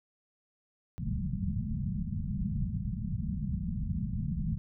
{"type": "low-pass noise", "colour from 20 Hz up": "white", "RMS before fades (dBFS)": -33, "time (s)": [0.98, 4.58], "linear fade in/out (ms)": 0, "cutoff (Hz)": 220, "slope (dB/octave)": 96, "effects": []}